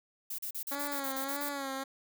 violet noise bursts, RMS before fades -38 dBFS, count 10, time 0.3-1.492 s, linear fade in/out 5 ms, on 85 ms, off 38 ms
10% pulse tone with vibrato, 277.2 Hz, C#4, in tune, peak -27 dBFS, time 0.71-1.84 s, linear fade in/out 10 ms, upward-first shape sine, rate 1.7 Hz, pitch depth 65 cents each way
effects none

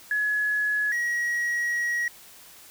sine / triangle tone pair in turn, 1693 / 1904.3 Hz, G#6 / A#6, +33 / +36 cents, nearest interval major second, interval 203 cents, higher second, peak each -22 dBFS, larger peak neither, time 0.11-0.92 / 0.92-2.08 s, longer second, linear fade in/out 2 ms, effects white hiss -49 dBFS RMS until 2.7 s

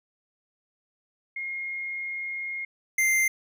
sine / square tone pair in turn, 2142 / 2091 Hz, C7 / C7, +40 / -2 cents, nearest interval unison, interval 42 cents, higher first, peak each -30 / -21 dBFS, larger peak second, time 1.36-2.65 / 2.98-3.28 s, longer first, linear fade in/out 5 ms, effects none

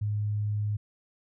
sine tone, 104.6 Hz, G#2, 13 cents sharp, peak -26 dBFS, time 0.01-0.77 s, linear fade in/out 10 ms, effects none

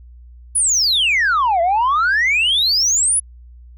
sine exponential two-way sweep, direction down then up, 10510 to 659.3 to 10510 Hz, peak -11 dBFS, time 0.55-3.2 s, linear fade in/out 10 ms, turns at 1.61 s, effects tanh soft clip ceiling -11 dBFS + added 60 Hz sine -38 dBFS peak until 3.77 s

